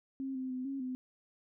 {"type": "tone with pitch steps", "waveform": "sine", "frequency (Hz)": [268, 259.5, 255, 273.1, 255.2], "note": ["C4", "C4", "C4", "C#4", "C4"], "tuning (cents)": [42, -14, -44, -26, -43], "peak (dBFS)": -35, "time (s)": [0.2, 0.95], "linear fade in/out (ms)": 0, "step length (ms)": 150, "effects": []}